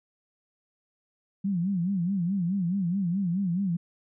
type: tone with vibrato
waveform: sine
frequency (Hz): 184.1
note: F#3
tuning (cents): -8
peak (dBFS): -24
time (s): 1.44-3.77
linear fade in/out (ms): 10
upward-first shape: sine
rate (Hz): 4.7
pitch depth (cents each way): 160
effects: none